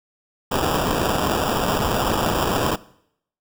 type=noise with sample-and-hold; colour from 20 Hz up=violet; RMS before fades=-21 dBFS; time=0.51-2.76 s; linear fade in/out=10 ms; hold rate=2100 Hz; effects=noise-tail reverb RT60 0.7 s tail -20 dB re dry